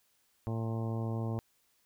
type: harmonic tone with a mistuned harmonic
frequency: 113.1 Hz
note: A2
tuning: 48 cents sharp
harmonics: 1 / 2 / 3 / 4 / 5 / 6 / 7 / 8 / 9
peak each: -33 / -39 / -43 / -45 / -47 / -49 / -50 / -51 / -52 dBFS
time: 0.47-1.39 s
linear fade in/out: 0 ms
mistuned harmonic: 9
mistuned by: +68 cents
effects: white hiss -72 dBFS RMS until 1.85 s